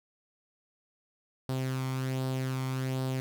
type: tone with flanger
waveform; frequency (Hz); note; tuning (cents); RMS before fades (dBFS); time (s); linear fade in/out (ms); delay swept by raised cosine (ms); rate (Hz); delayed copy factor
sawtooth; 130.8; C3; 0; -32; 1.49-3.2; 0; 0.22 to 0.92; 1.3; +0.5
effects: none